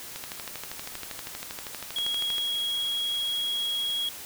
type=click train; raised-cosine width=0.2 ms; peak=-18 dBFS; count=29; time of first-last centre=0.16-2.382 s; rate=12.6 Hz
type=tone; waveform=triangle; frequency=3306 Hz; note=G#7; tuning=9 cents flat; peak=-25 dBFS; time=1.96-4.09 s; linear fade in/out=2 ms
effects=white hiss -41 dBFS RMS until 4.25 s